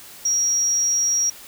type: tone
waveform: sine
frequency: 5670 Hz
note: F8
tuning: 25 cents sharp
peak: -17 dBFS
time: 0.25-1.3 s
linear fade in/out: 5 ms
effects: white hiss -42 dBFS RMS until 1.47 s